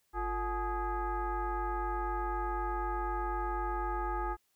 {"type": "tone with frequency modulation", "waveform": "sine", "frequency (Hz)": 448, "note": "A4", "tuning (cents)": 31, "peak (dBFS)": -31, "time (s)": [0.13, 4.37], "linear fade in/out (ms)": 50, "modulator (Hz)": 400, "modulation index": 2.2, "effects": ["white hiss -75 dBFS RMS until 4.55 s"]}